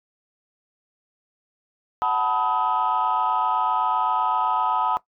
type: chord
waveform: sine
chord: B dominant seventh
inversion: second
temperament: equal with one note detuned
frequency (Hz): 740 / 880 / 987.8 / 1267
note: F#5 / A5 / B5 / D#6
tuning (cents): 0 / 0 / 0 / +31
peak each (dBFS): -26 / -24 / -24 / -24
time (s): 2.02-4.97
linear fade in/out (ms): 0
effects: noise-tail reverb RT60 0.1 s tail -17 dB re dry + tanh soft clip ceiling -13 dBFS